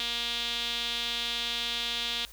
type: tone with band-pass filter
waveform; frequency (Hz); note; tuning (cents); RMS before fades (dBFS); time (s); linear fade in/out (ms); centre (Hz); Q
sawtooth; 236.3; A#3; +24; -32; 0-2.25; 0; 3500; 4.5
effects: added 50 Hz sine -51 dBFS peak until 2.32 s + white hiss -52 dBFS RMS until 2.32 s